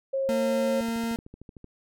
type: tone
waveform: sine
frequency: 539 Hz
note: C#5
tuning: 49 cents flat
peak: -24 dBFS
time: 0.13-0.81 s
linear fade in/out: 10 ms
type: tone with pitch glide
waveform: 40% pulse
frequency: 228.5 to 230 Hz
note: A#3 to A#3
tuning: -34 to -23 cents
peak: -26 dBFS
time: 0.29-1.16 s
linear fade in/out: 0 ms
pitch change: +11 cents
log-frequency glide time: 0.77-1.03 s
type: click train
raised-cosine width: 3 ms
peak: -31 dBFS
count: 12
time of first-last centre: 0.81-1.643 s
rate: 13.2 Hz
effects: none